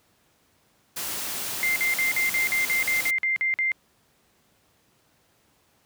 white noise, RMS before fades -31 dBFS, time 0.96-3.11 s, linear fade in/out 10 ms
sine tone bursts, 2093 Hz, C7, in tune, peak -21 dBFS, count 12, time 1.63-3.718 s, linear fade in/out 0 ms, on 130 ms, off 48 ms
effects pink hiss -64 dBFS RMS until 5.85 s + high-pass 80 Hz 12 dB/octave

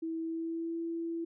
sine tone with pitch glide, 325.9 to 333.3 Hz, E4 to E4, -20 to +19 cents, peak -33 dBFS, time 0.02-1.25 s, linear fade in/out 10 ms, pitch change +39 cents, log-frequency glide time 0.21-0.79 s, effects none

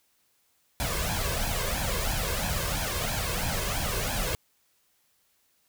pink noise with flanger, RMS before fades -29 dBFS, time 0.8-4.35 s, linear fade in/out 0 ms, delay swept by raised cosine 1.2 to 1.93 ms, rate 3 Hz, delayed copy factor +0.75, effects white hiss -69 dBFS RMS until 5.68 s

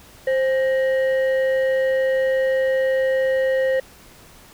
sine tone pair together, 526.1 / 1876 Hz, C5 / A#6, +9 / +11 cents, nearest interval octave + minor seventh, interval 2202 cents, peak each -15 / -25 dBFS, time 0.27-3.8 s, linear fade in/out 5 ms, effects tanh soft clip ceiling -14 dBFS + pink hiss -47 dBFS RMS until 4.53 s

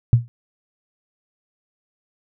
sine tone with exponential decay, 118.4 Hz, A#2, 27 cents sharp, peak -5 dBFS, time 0.13-0.28 s, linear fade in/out 0 ms, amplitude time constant 32 ms, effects none

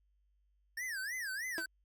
square tone with vibrato, 1760 Hz, A6, in tune, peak -38 dBFS, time 0.77-1.66 s, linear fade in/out 5 ms, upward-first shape sine, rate 3.2 Hz, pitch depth 260 cents each way
sawtooth tone with exponential decay, 329.6 Hz, E4, in tune, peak -31 dBFS, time 1.58-1.67 s, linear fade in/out 1 ms, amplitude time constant 18 ms
effects added 50 Hz sine -70 dBFS peak until 1.84 s

